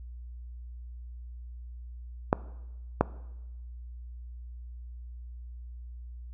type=clicks; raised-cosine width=1 ms; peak=-6 dBFS; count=2; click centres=2.329 / 3.01 s; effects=noise-tail reverb RT60 1.0 s tail -19 dB re dry + added 60 Hz sine -40 dBFS peak until 6.33 s